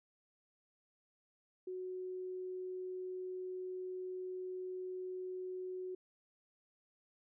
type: tone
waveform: sine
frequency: 369 Hz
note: F#4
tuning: 5 cents flat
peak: -40 dBFS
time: 1.67-5.95 s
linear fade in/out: 5 ms
effects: none